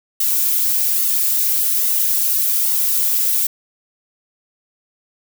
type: noise with flanger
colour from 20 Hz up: violet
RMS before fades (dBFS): -17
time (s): 0.2-3.47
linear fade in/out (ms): 5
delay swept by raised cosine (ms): 1.2 to 3.8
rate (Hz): 1.2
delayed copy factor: -0.6
effects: none